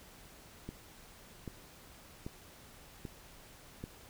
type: click train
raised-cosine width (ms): 3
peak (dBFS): -28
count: 5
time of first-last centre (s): 0.69-3.84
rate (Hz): 1.27
effects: pink hiss -56 dBFS RMS until 4.09 s